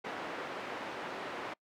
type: band-pass noise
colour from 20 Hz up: pink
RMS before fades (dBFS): -41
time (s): 0.04-1.54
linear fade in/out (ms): 10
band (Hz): 370 to 2100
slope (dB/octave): 12
effects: noise-tail reverb RT60 0.1 s tail -25 dB re dry